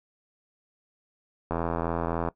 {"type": "click train", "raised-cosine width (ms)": 1, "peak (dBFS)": -14, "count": 66, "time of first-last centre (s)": [1.51, 2.287], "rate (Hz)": 83.7, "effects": ["noise-tail reverb RT60 0.1 s tail -19 dB re dry"]}